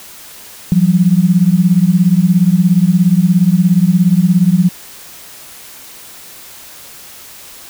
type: beating tone pair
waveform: sine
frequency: 170.9 / 187.9 Hz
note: F3 / F#3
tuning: -37 / +27 cents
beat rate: 17 Hz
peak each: -10 dBFS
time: 0.72-4.69 s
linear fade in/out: 0 ms
effects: white hiss -35 dBFS RMS until 7.69 s